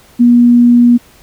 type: tone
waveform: sine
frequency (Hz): 240.5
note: B3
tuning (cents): -46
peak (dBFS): -3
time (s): 0.19-0.98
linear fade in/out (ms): 20
effects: pink hiss -44 dBFS RMS until 1.22 s